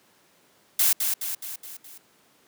blue noise with echo, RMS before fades -20 dBFS, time 0.79-0.93 s, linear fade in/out 5 ms, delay 210 ms, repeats 5, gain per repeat -5 dB, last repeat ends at 1.98 s, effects pink hiss -60 dBFS RMS until 2.47 s + high-pass 200 Hz 12 dB/octave

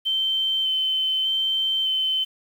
sine tone with vibrato, 3088 Hz, G7, 27 cents flat, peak -20 dBFS, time 0.05-2.25 s, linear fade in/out 20 ms, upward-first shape square, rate 0.83 Hz, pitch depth 11 cents each way, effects 8-bit

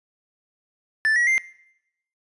triangle tone with pitch steps, 1760 / 1919.3 / 2093 Hz, A6 / B6 / C7, 0 / -50 / 0 cents, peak -15 dBFS, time 1.05-1.38 s, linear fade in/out 0 ms, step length 110 ms, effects noise-tail reverb RT60 0.8 s tail -21 dB re dry + resampled to 24000 Hz

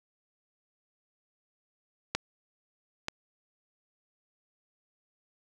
clicks, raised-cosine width 0.2 ms, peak -10 / -14 dBFS, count 2, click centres 2.15 / 3.084 s, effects none

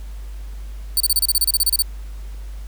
5% pulse tone bursts, 4534 Hz, C#8, 38 cents sharp, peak -7 dBFS, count 14, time 0.97-1.822 s, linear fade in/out 2 ms, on 33 ms, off 30 ms, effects added 50 Hz sine -29 dBFS peak until 2.67 s + pink hiss -49 dBFS RMS until 2.67 s

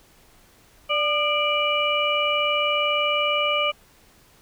harmonic tone with a mistuned harmonic, 587.3 Hz, D5, in tune, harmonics 1 / 2 / 4 / 5, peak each -25 / -25 / -25 / -25 dBFS, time 0.89-3.72 s, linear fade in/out 20 ms, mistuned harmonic 2, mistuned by +53 cents, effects pink hiss -55 dBFS RMS until 4.41 s

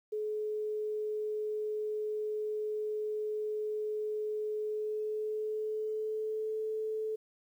sine tone with pitch glide, 426.4 to 435.6 Hz, G#4 to A4, +46 to -17 cents, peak -32 dBFS, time 0.12-7.16 s, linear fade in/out 10 ms, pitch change +37 cents, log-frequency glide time 4.64-6.58 s, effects 11-bit

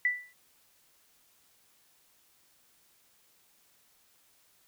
sine tone with exponential decay, 1975.5 Hz, B6, in tune, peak -21 dBFS, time 0.05-0.33 s, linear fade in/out 2 ms, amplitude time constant 60 ms, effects white hiss -66 dBFS RMS until 4.67 s

